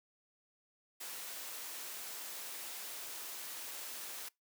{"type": "high-pass noise", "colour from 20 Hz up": "white", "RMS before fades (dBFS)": -45, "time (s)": [1, 4.29], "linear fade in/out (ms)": 10, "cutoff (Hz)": 340, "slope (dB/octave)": 12, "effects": ["noise-tail reverb RT60 0.2 s tail -25 dB re dry"]}